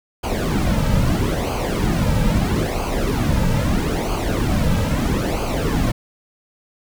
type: noise with flanger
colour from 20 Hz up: brown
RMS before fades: -19 dBFS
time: 0.23-5.92 s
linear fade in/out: 10 ms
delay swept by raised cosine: 0.54 to 2.84 ms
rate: 0.77 Hz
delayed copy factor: -0.7
effects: none